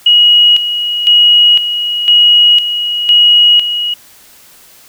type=tone with tremolo; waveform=sine; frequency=2900 Hz; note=F#7; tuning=35 cents flat; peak=-3 dBFS; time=0.06-3.94 s; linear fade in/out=5 ms; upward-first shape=square; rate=0.99 Hz; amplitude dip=65%; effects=white hiss -41 dBFS RMS until 4.88 s